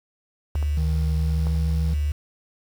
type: tone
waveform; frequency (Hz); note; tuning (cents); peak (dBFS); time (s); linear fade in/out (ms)
sine; 73.5; D2; +2; -20; 0.55-2.12; 5
type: clicks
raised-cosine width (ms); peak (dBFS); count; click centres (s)
1; -22; 3; 0.555 / 0.627 / 1.469
type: tone with pitch glide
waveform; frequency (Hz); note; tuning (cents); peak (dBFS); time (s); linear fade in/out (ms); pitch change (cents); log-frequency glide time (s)
triangle; 157.2 to 160.32; D#3 to E3; +18 to -48; -24; 0.77-1.94; 5; +34; 1.16-1.56
effects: 7-bit